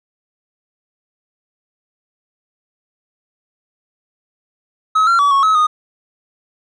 triangle tone with pitch steps, 1281 / 1371 / 1142 / 1104 / 1284 / 1235 Hz, E6 / F6 / D6 / C#6 / E6 / D#6, -50 / -32 / -49 / -7 / -46 / -13 cents, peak -8 dBFS, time 4.95-5.67 s, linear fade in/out 10 ms, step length 120 ms, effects resampled to 22050 Hz

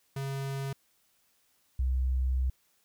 square / sine tone pair in turn, 136.7 / 64.25 Hz, C#3 / C2, -24 / -31 cents, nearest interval octave + minor second, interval 1307 cents, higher first, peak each -33 / -25 dBFS, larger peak second, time 0.16-0.73 / 1.79-2.5 s, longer second, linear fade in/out 5 ms, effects white hiss -70 dBFS RMS until 2.84 s

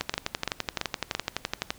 two click trains, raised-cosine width 0.2 ms, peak -9 / -9 dBFS, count 4 / 21, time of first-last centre 0.14-1.15 / 0.01-1.705 s, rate 2.97 / 11.8 Hz, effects pink hiss -53 dBFS RMS until 1.78 s

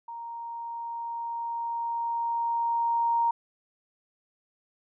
sine tone with level ramp, 932.3 Hz, A#5, in tune, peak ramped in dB -36 to -21 dBFS, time 0.08-3.31 s, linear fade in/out 5 ms, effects none

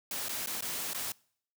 white noise with dropouts, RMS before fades -36 dBFS, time 0.11-1.12 s, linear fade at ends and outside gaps 2 ms, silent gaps 0.285-0.292 / 0.461-0.471 / 0.609-0.623 / 0.934-0.946 s, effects noise-tail reverb RT60 0.6 s tail -25 dB re dry + high-pass 100 Hz 12 dB/octave

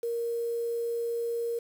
sine tone with quantisation, 467.8 Hz, A#4, 6 cents sharp, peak -28 dBFS, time 0.03-1.59 s, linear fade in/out 5 ms, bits 8, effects none

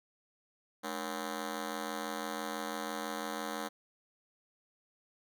10% pulse ring-modulated tone, 258.1 Hz, C4, 23 cents flat, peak -25 dBFS, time 0.83-3.69 s, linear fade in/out 20 ms, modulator 43 Hz, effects none

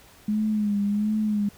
sine tone with vibrato, 208.9 Hz, G#3, 10 cents sharp, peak -21 dBFS, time 0.28-1.49 s, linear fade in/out 5 ms, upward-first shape sine, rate 1.4 Hz, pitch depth 56 cents each way, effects pink hiss -52 dBFS RMS until 1.57 s

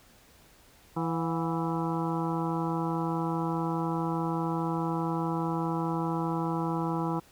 harmonic tone with a mistuned harmonic, 164.8 Hz, E3, in tune, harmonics 1 / 2 / 3 / 4 / 5 / 6 / 7 / 8, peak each -31 / -32 / -39 / -42 / -37 / -36 / -43 / -41 dBFS, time 0.96-7.2 s, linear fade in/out 10 ms, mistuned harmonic 4, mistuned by +130 cents, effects pink hiss -58 dBFS RMS until 7.31 s

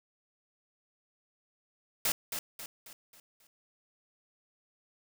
white noise with echo, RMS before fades -29 dBFS, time 2.05-2.12 s, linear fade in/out 2 ms, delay 270 ms, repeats 5, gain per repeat -7 dB, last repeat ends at 3.47 s, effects none

